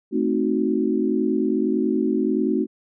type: chord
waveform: sine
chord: A diminished seventh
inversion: none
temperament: equal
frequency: 220 / 261.6 / 311.1 / 370 Hz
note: A3 / C4 / Eb4 / Gb4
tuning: 0 / 0 / 0 / 0 cents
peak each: -24 dBFS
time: 0.11-2.67 s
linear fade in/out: 50 ms
effects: none